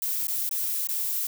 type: noise with dropouts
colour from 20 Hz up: violet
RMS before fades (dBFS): -28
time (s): 0.02-1.27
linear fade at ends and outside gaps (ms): 2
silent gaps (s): 0.271-0.282 / 0.492-0.511 / 0.872-0.888
effects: none